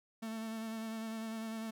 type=tone with vibrato; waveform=45% pulse; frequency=222.7 Hz; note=A3; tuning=21 cents sharp; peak=-39 dBFS; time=0.22-1.71 s; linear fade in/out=10 ms; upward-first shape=sine; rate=10 Hz; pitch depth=23 cents each way; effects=none